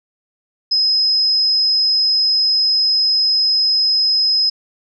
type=tone; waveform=sine; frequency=5090 Hz; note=D#8; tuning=39 cents sharp; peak=-12 dBFS; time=0.71-4.5 s; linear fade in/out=10 ms; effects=none